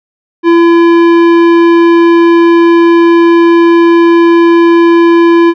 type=tone with tanh clipping; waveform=sine; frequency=338.1 Hz; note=E4; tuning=44 cents sharp; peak=-4 dBFS; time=0.43-5.54 s; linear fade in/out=50 ms; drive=15 dB; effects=none